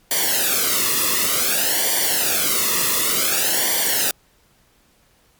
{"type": "noise with flanger", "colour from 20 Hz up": "white", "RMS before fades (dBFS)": -19, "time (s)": [0.11, 4.11], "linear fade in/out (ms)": 2, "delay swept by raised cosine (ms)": [0.76, 1.32], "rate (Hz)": 0.55, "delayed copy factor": -0.85, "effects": ["pink hiss -58 dBFS RMS until 5.39 s", "MP3 96 kbps"]}